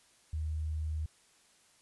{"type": "tone", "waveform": "sine", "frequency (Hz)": 77.78, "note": "D#2", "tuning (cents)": 0, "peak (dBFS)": -32, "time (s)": [0.33, 1.06], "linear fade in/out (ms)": 5, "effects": ["white hiss -65 dBFS RMS until 1.81 s", "resampled to 24000 Hz"]}